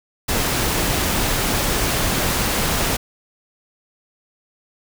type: noise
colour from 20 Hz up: pink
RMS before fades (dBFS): -20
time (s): 0.28-2.97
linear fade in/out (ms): 10
effects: none